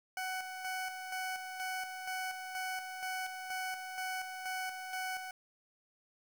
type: tone with tremolo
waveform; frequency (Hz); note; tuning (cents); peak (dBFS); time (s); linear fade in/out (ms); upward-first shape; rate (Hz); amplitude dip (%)
20% pulse; 747; F#5; +16; -31; 0.17-5.31; 2; square; 2.1; 50
effects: 10-bit